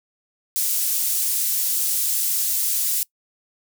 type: high-pass noise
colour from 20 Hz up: pink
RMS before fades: -22 dBFS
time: 0.56-3.03 s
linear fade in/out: 0 ms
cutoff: 8900 Hz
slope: 12 dB/octave
effects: noise-tail reverb RT60 0.1 s tail -23 dB re dry